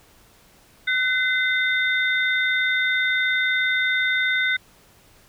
sine tone cluster, 1509 / 2052 / 3634 Hz, F#6 / C7 / A#7, +34 / -34 / -45 cents, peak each -22 / -22 / -27 dBFS, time 0.87-4.57 s, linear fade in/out 10 ms, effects pink hiss -54 dBFS RMS until 5.28 s

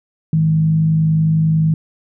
sine tone with frequency modulation, 158.8 Hz, D#3, 36 cents sharp, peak -11 dBFS, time 0.33-1.74 s, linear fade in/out 2 ms, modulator 51 Hz, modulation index 0.3, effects none

